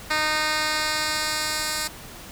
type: tone with band-pass filter sweep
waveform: 10% pulse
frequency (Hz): 307.6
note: D#4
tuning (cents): -20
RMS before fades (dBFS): -25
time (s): 0.1-1.88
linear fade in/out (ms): 10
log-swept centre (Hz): 2900 to 7500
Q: 0.73
effects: pink hiss -41 dBFS RMS until 2.31 s